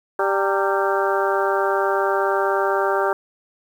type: harmonic tone with a mistuned harmonic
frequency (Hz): 196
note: G3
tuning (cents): 0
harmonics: 2 / 3 / 4 / 5 / 6 / 7 / 8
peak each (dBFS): -22 / -24 / -25 / -26 / -27 / -27 / -28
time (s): 0.19-3.13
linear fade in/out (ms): 2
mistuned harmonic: 5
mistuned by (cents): -110
effects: 8-bit